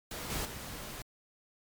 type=noise with level steps; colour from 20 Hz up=pink; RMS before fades=-40 / -35 / -43 dBFS; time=0.11-1.02 s; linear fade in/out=2 ms; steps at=0.3 / 0.45 s; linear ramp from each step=2 ms; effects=MP3 96 kbps